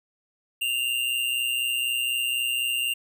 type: tone with amplitude modulation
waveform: square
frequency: 2789 Hz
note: F7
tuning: 3 cents flat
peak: -22 dBFS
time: 0.61-2.94 s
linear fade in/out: 10 ms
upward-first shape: sine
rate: 124 Hz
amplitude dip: 55%
effects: none